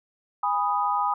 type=chord; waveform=sine; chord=G# minor; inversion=none; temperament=equal with one note detuned; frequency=819.2 / 987.8 / 1244.5 Hz; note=G#5 / B5 / D#6; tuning=-24 / 0 / 0 cents; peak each=-26 dBFS; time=0.43-1.14 s; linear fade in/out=5 ms; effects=none